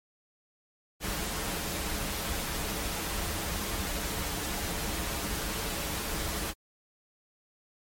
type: noise with comb filter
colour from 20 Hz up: pink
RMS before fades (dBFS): -33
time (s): 1-6.54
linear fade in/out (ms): 50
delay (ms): 7.9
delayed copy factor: -0.5
effects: MP3 64 kbps